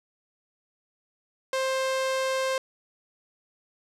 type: tone with low-pass filter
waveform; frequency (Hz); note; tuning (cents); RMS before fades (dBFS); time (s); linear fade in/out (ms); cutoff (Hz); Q
sawtooth; 527; C5; +12; -27; 1.53-2.58; 2; 8800; 0.7
effects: none